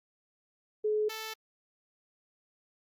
sine / 5% pulse tone pair in turn, 426.1 / 439.9 Hz, G#4 / A4, +44 / 0 cents, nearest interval minor second, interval 56 cents, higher second, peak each -26 dBFS, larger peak neither, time 0.84-1.09 / 1.09-1.34 s, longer neither, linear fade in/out 10 ms, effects Opus 24 kbps

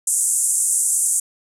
pink band-pass noise, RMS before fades -19 dBFS, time 0.07-1.2 s, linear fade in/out 5 ms, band 7600 to 10000 Hz, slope 48 dB/octave, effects none

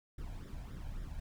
brown noise with flanger, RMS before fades -43 dBFS, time 0.18-1.2 s, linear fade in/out 5 ms, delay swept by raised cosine 0.55 to 1.29 ms, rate 3.6 Hz, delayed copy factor +0.65, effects none

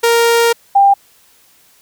sawtooth / sine tone pair in turn, 466.2 / 795 Hz, A#4 / G5, 0 / +24 cents, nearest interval major sixth, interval 924 cents, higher second, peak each -5 dBFS, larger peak neither, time 0.03-0.53 / 0.75-0.94 s, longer first, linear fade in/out 10 ms, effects white hiss -50 dBFS RMS until 1.81 s

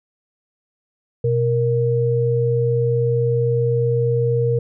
sine tone pair together, 123.9 / 467.8 Hz, B2 / A#4, +6 / +6 cents, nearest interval octave + major seventh, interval 2300 cents, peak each -18 dBFS, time 1.24-4.59 s, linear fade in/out 5 ms, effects none

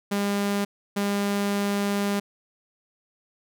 sawtooth tone bursts at uneven times, 201.8 Hz, G#3, 49 cents flat, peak -19 dBFS, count 2, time 0.11-0.65 / 0.96-2.2 s, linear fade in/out 10 ms, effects none

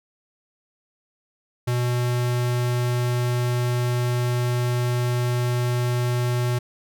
square tone, 122.5 Hz, B2, 14 cents flat, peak -21 dBFS, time 1.67-6.59 s, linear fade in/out 10 ms, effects none

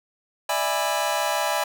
sawtooth chord, E dominant seventh, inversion third, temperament just, 593.3 / 659.3 / 824.1 / 988.9 Hz, D5 / E5 / G#5 / B5, +18 / 0 / -14 / +2 cents, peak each -24 / -24 / -23 / -24 dBFS, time 0.49-1.64 s, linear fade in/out 5 ms, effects none

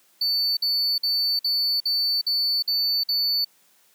triangle tone bursts, 4500 Hz, C#8, 25 cents sharp, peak -19 dBFS, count 8, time 0.21-3.447 s, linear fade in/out 5 ms, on 360 ms, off 51 ms, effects white hiss -60 dBFS RMS until 3.94 s + high-pass 150 Hz 12 dB/octave

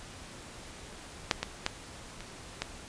clicks, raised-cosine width 0.2 ms, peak -6 / -13 / -10 / -25 / -13 dBFS, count 5, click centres 1.312 / 1.43 / 1.664 / 2.206 / 2.62 s, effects pink hiss -47 dBFS RMS until 2.88 s + resampled to 22050 Hz

